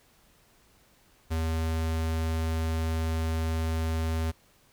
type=tone; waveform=square; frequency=80.8 Hz; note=E2; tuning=34 cents flat; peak=-27 dBFS; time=1.3-4.32 s; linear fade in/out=20 ms; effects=pink hiss -62 dBFS RMS until 4.72 s